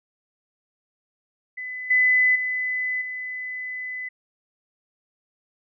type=tone with level steps; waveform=sine; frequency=2008 Hz; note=B6; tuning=28 cents sharp; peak=-30 / -15 / -23 / -29 dBFS; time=1.57-4.09 s; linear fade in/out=10 ms; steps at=1.9 / 2.35 / 3.01 s; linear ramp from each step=10 ms; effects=none